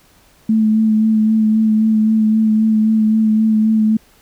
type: tone with vibrato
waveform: sine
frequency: 218.2 Hz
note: A3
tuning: 14 cents flat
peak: -10 dBFS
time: 0.49-3.97 s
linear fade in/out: 5 ms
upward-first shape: sine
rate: 3.8 Hz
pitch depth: 20 cents each way
effects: pink hiss -51 dBFS RMS until 4.21 s